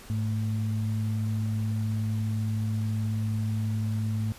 sine tone pair together, 106.14 / 220.4 Hz, G#2 / A3, +38 / +3 cents, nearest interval octave + minor second, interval 1265 cents, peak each -26 / -33 dBFS, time 0.1-4.32 s, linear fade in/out 0 ms, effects pink hiss -48 dBFS RMS until 4.38 s + resampled to 32000 Hz

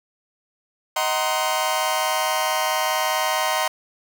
sawtooth chord, C half-diminished seventh, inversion first, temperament just, 627.9 / 753.5 / 941.9 / 1046.5 Hz, Eb5 / Gb5 / Bb5 / C6, +16 / +31 / +18 / 0 cents, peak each -22 dBFS, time 0.96-3.68 s, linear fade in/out 5 ms, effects none

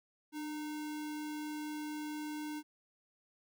sine tone with sample-and-hold, 300.7 Hz, D4, 41 cents sharp, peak -38 dBFS, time 0.32-2.63 s, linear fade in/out 50 ms, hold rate 1225 Hz, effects none

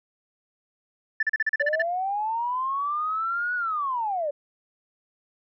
sine tone bursts, 1760 Hz, A6, in tune, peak -19 dBFS, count 10, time 1.2-1.823 s, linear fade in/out 5 ms, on 29 ms, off 37 ms
sine linear two-way sweep, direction up then down, 557 to 1480 to 557 Hz, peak -24 dBFS, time 1.6-4.31 s, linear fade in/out 10 ms, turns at 3.55 s
effects tanh soft clip ceiling -14 dBFS

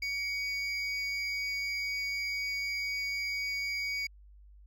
triangle tone pair together, 2249 / 4835 Hz, C#7 / D8, +24 / +50 cents, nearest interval octave + minor second, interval 1326 cents, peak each -31 / -37 dBFS, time 0.02-4.07 s, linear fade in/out 5 ms, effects added 50 Hz sine -52 dBFS peak until 4.66 s

